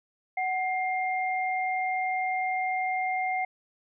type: tone pair together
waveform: sine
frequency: 746.7 / 2112 Hz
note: F#5 / C7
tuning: +16 / +16 cents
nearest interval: octave + tritone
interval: 1800 cents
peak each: -27 / -31 dBFS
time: 0.37-3.45 s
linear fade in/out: 5 ms
effects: none